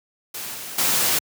white noise with level steps, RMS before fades -32 / -34 / -20 dBFS, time 0.34-1.19 s, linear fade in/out 5 ms, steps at 0.54 / 0.78 s, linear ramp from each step 5 ms, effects high-pass 100 Hz 12 dB/octave

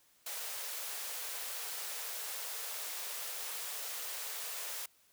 white high-pass noise, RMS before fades -41 dBFS, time 0.26-4.86 s, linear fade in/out 5 ms, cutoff 410 Hz, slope 96 dB/octave, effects white hiss -68 dBFS RMS until 5.12 s

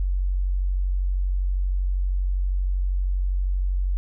sine tone, 46.31 Hz, F#1, 2 cents sharp, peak -20 dBFS, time 0-3.97 s, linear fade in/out 0 ms, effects none

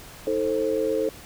sine chord, A diminished, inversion second, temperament just, 316.8 / 440 / 528 Hz, Eb4 / A4 / C5, +31 / 0 / +16 cents, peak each -29 / -24 / -26 dBFS, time 0.27-1.09 s, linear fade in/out 2 ms, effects pink hiss -44 dBFS RMS until 1.25 s

